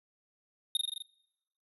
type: tone with echo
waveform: square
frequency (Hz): 3700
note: A#7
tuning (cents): -14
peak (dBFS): -26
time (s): 0.75-0.77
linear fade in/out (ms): 2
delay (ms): 42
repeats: 6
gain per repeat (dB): -2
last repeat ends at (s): 1.022
effects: noise-tail reverb RT60 0.9 s tail -25 dB re dry + resampled to 32000 Hz